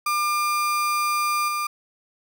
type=tone with level steps; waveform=35% pulse; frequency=1200 Hz; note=D6; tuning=37 cents sharp; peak=-19 / -22 dBFS; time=0.06-1.67 s; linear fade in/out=5 ms; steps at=1.48 s; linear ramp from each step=5 ms; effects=none